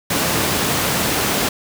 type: high-pass noise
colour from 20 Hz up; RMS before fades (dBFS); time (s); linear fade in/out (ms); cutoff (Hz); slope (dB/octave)
pink; -19; 0.1-1.49; 5; 110; 12
effects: none